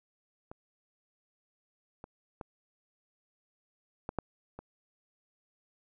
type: clicks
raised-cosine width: 1 ms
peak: -30 / -30 / -26 / -21 / -17 / -29 dBFS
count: 6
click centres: 0.515 / 2.041 / 2.412 / 4.091 / 4.187 / 4.59 s
effects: none